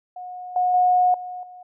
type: tone with level steps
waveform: sine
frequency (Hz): 726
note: F#5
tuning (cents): -33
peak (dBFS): -32 / -17 / -14 / -30 / -39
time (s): 0.16-1.63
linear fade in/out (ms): 5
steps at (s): 0.56 / 0.74 / 1.14 / 1.43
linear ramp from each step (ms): 2
effects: none